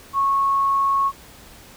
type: tone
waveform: sine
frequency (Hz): 1100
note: C#6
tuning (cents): -14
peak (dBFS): -16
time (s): 0.13-1.12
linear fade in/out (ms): 50
effects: pink hiss -45 dBFS RMS until 1.76 s